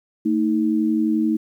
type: tone pair together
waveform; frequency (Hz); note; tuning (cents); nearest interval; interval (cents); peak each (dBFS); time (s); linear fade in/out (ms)
sine; 224.2 / 315.7; A3 / D#4; +33 / +25; tritone; 592; -20 / -19; 0.25-1.37; 10
effects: 9-bit